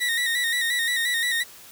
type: tone with vibrato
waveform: 30% pulse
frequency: 1900 Hz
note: A#6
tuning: 33 cents sharp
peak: -19 dBFS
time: 0-1.44 s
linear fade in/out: 20 ms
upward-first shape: square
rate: 5.7 Hz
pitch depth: 48 cents each way
effects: white hiss -46 dBFS RMS until 1.71 s